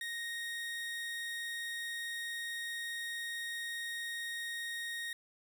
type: tone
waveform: 30% pulse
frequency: 1864.7 Hz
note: A#6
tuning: in tune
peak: -35 dBFS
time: 0.01-5.13 s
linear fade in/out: 2 ms
effects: none